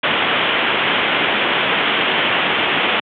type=low-pass noise; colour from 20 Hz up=white; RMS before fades=-17 dBFS; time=0.03-3 s; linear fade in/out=5 ms; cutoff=3400 Hz; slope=96 dB/octave; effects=high-pass 200 Hz 12 dB/octave